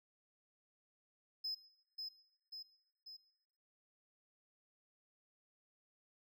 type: tone with echo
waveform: triangle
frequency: 5100 Hz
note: D#8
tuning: 42 cents sharp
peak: -37 dBFS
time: 1.44-1.55 s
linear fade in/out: 10 ms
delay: 540 ms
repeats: 3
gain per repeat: -4 dB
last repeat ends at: 3.17 s
effects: noise-tail reverb RT60 1.0 s tail -20 dB re dry